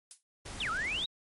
violet noise with exponential decay, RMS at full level -38 dBFS, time 0.11-0.23 s, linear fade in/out 0 ms, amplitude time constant 25 ms
pink noise, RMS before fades -43 dBFS, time 0.45-1.05 s, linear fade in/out 10 ms
sine exponential two-way sweep, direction down then up, 3900 to 1244.5 to 3900 Hz, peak -31 dBFS, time 0.6-1.06 s, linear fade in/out 5 ms, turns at 0.7 s
effects MP3 48 kbps

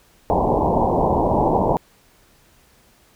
white low-pass noise, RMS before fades -18 dBFS, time 0.3-1.77 s, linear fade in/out 0 ms, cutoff 980 Hz, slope 96 dB/octave, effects pink hiss -55 dBFS RMS until 3.15 s

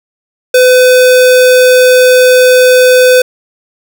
square tone, 505 Hz, B4, 39 cents sharp, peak -3 dBFS, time 0.54-3.22 s, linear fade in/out 5 ms, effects none

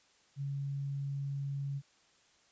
sine tone, 139.6 Hz, C#3, 13 cents sharp, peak -34 dBFS, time 0.36-1.82 s, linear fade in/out 50 ms, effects white hiss -67 dBFS RMS until 2.51 s + resampled to 16000 Hz

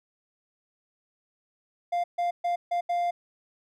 triangle tone bursts at uneven times, 698.5 Hz, F5, in tune, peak -22 dBFS, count 5, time 1.92-2.04 / 2.18-2.31 / 2.44-2.56 / 2.71-2.81 / 2.89-3.11 s, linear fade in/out 10 ms, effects none

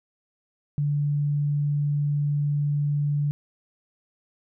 sine tone, 145.6 Hz, D3, 15 cents flat, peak -21 dBFS, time 0.78-3.31 s, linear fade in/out 0 ms, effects none

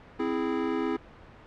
square chord, C augmented, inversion none, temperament equal, 261.6 / 329.6 / 415.3 Hz, C4 / E4 / G#4, 0 / 0 / 0 cents, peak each -32 / -31 / -32 dBFS, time 0.19-0.97 s, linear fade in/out 10 ms, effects pink hiss -50 dBFS RMS until 1.46 s + low-pass 2000 Hz 12 dB/octave

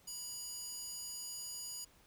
square tone with high-pass filter, 976 Hz, B5, 21 cents flat, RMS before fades -45 dBFS, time 0.07-1.85 s, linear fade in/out 10 ms, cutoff 6000 Hz, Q 3.2, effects pink hiss -66 dBFS RMS until 2.06 s

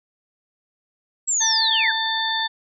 sine linear sweep, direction down, 7760 to 1480 Hz, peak -18 dBFS, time 1.27-1.92 s, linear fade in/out 20 ms
harmonic tone, 891 Hz, A5, 22 cents sharp, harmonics 1 / 2 / 4 / 5, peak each -26 / -26 / -24 / -31 dBFS, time 1.4-2.48 s, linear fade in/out 20 ms
effects none

